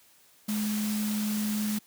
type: tone in noise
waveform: sine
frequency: 211.6 Hz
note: G#3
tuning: 33 cents sharp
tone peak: -27 dBFS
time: 0.48-1.79 s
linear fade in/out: 10 ms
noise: white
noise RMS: -37 dBFS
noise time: 0.48-1.79 s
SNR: +7 dB
effects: white hiss -60 dBFS RMS until 1.86 s + high-pass 80 Hz 12 dB/octave